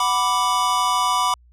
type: chord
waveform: square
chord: B minor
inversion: second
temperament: equal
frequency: 740 / 987.8 / 1174.7 Hz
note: F#5 / B5 / D6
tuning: 0 / 0 / 0 cents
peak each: -27 / -21 / -22 dBFS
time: 0-1.34 s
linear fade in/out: 2 ms
effects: added 60 Hz sine -49 dBFS peak until 1.52 s + low-pass 11000 Hz 12 dB/octave